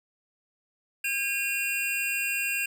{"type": "tone cluster", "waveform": "square", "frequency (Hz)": [1615, 2453, 2740], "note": ["G#6", "D#7", "F7"], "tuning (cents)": [-49, -25, -34], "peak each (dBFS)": [-36, -33, -29], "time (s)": [1.04, 2.66], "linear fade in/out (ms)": 5, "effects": []}